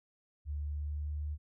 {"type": "tone with pitch glide", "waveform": "sine", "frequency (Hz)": [73.42, 74.7], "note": ["D2", "D2"], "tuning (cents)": [0, 30], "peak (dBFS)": -34, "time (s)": [0.45, 1.38], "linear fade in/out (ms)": 50, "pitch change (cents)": 30, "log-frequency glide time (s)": [0.59, 1.25], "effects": []}